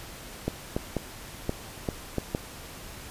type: clicks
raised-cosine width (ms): 2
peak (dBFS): -13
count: 7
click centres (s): 0.48 / 0.765 / 0.967 / 1.494 / 1.888 / 2.183 / 2.349
effects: pink hiss -43 dBFS RMS until 3.1 s + resampled to 32000 Hz